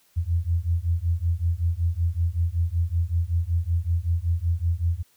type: beating tone pair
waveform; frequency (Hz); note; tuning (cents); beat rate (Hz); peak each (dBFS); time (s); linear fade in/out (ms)
sine; 82.41 / 87.71; E2 / F2; 0 / +8; 5.3; -24; 0.16-5.03; 20
effects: white hiss -62 dBFS RMS until 5.16 s